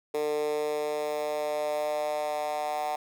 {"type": "tone with high-pass filter sweep", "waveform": "10% pulse", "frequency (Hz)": 150.1, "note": "D3", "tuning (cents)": 38, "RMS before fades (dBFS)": -30, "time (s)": [0.14, 2.96], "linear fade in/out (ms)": 5, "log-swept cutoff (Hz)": [430, 740], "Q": 4.8, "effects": []}